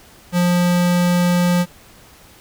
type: tone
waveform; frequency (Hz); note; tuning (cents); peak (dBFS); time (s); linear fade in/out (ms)
square; 176.6; F3; +20; -14; 0.32-1.66; 50
effects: pink hiss -46 dBFS RMS until 2.4 s